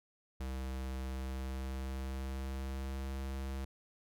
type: tone with pitch glide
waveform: square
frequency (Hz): 65.41 to 66.94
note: C2 to C2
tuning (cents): 0 to +40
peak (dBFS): -38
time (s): 0.4-3.65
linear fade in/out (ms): 5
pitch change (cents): +40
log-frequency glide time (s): 1.08-3.05
effects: none